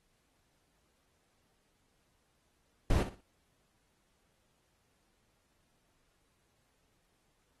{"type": "noise with echo", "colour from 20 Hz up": "brown", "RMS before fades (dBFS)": -27, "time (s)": [2.9, 3.03], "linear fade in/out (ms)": 2, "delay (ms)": 60, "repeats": 3, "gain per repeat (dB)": -11, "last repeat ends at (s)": 3.21, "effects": ["pink hiss -75 dBFS RMS until 7.6 s", "AAC 32 kbps"]}